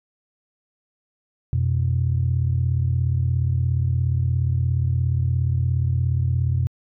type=tone pair together; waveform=sine; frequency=88.66 / 125.7 Hz; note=F2 / B2; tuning=+27 / +31 cents; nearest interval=tritone; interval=604 cents; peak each=-20 dBFS; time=1.53-6.67 s; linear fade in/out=0 ms; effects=tanh soft clip ceiling -11 dBFS